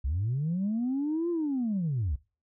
sine linear two-way sweep, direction up then down, 60.2 to 350.4 to 60.2 Hz, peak -25 dBFS, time 0.04-2.16 s, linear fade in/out 10 ms, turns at 1.3 s, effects noise-tail reverb RT60 0.3 s tail -21 dB re dry + tanh soft clip ceiling -23 dBFS

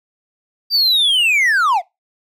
triangle linear sweep, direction down, 4733 to 641 Hz, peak -10 dBFS, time 0.7-1.82 s, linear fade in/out 50 ms, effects noise-tail reverb RT60 0.2 s tail -22 dB re dry

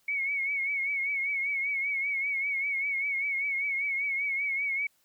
sine tone with vibrato, 2217 Hz, C#7, in tune, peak -27 dBFS, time 0.08-4.87 s, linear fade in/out 5 ms, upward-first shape triangle, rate 5.1 Hz, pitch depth 74 cents each way, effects white hiss -69 dBFS RMS until 5.04 s

